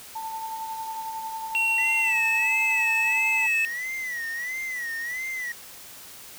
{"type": "tone with tremolo", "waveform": "sine", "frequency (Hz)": 890, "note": "A5", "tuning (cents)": 20, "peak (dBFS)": -29, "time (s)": [0.15, 3.47], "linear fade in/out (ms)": 10, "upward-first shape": "sine", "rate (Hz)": 11, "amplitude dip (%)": 35}
{"type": "tone with pitch glide", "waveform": "triangle", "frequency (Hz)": [2734, 2600], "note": ["F7", "E7"], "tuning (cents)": [-37, -24], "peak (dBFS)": -19, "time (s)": [1.55, 3.65], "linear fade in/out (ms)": 0, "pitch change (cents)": -87, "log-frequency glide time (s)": [2.02, 2.16]}
{"type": "tone with vibrato", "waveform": "triangle", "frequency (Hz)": 1957, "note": "B6", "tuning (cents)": -16, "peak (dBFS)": -27, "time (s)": [1.78, 5.52], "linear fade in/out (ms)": 2, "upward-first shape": "sine", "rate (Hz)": 1.5, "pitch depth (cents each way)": 120}
{"effects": ["tanh soft clip ceiling -12 dBFS", "white hiss -44 dBFS RMS until 6.38 s"]}